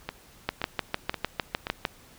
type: two click trains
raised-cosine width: 0.3 ms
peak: -15 / -9 dBFS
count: 4 / 10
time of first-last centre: 0.09-1.669 / 0.49-1.852 s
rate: 1.9 / 6.61 Hz
effects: pink hiss -54 dBFS RMS until 2.18 s